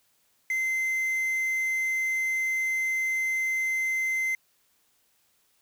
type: tone with quantisation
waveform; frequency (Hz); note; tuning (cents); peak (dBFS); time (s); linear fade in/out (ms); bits
triangle; 2071; C7; -18; -23; 0.5-4.35; 2; 8
effects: white hiss -68 dBFS RMS until 5.61 s